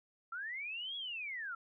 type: linear two-way sweep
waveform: sine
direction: up then down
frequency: 1318.5 to 3371 to 1318.5 Hz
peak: -39 dBFS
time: 0.32-1.55 s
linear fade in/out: 5 ms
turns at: 0.96 s
effects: none